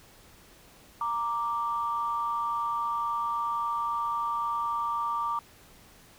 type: tone pair together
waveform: sine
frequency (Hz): 931 / 1174.7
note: A#5 / D6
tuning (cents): -2 / 0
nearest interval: major third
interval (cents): 402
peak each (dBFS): -31 / -28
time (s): 1.01-5.39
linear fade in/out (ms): 2
effects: tanh soft clip ceiling -19 dBFS + pink hiss -55 dBFS RMS until 6.18 s